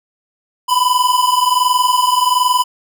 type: tone pair together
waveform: square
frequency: 987.8 / 1009.1 Hz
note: B5 / B5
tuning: 0 / +37 cents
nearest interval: unison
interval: 37 cents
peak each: -15 dBFS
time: 0.68-2.64 s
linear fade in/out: 20 ms
effects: none